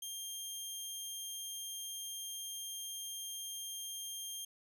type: tone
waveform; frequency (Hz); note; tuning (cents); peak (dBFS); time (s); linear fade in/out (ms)
15% pulse; 3198; G7; +34; -34; 0.02-4.45; 5
effects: none